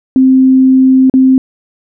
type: tone with dropouts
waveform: sine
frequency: 261.6 Hz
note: C4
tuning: in tune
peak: -3 dBFS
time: 0.16-1.38 s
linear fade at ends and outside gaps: 1 ms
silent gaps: 1.098-1.139 s
effects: none